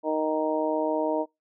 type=harmonic tone; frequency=155.56 Hz; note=D#3; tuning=in tune; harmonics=2 / 3 / 4 / 5 / 6; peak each=-29 / -30 / -27 / -37 / -31 dBFS; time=0.03-1.26 s; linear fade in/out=50 ms; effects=noise-tail reverb RT60 0.2 s tail -26 dB re dry